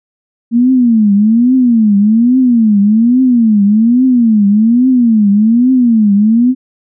sine tone with vibrato, 228.1 Hz, A#3, 37 cents flat, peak -5 dBFS, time 0.51-6.55 s, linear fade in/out 50 ms, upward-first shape triangle, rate 1.2 Hz, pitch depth 250 cents each way, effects none

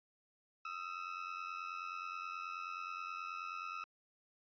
30% pulse ring-modulated tone, 1300 Hz, E6, 24 cents flat, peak -36 dBFS, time 0.65-3.84 s, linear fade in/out 0 ms, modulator 44.7 Hz, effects resampled to 11025 Hz

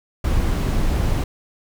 brown noise, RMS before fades -19 dBFS, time 0.24-1.24 s, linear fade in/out 5 ms, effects none

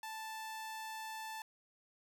sawtooth tone, 880 Hz, A5, in tune, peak -39 dBFS, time 0.03-1.42 s, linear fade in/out 2 ms, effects none

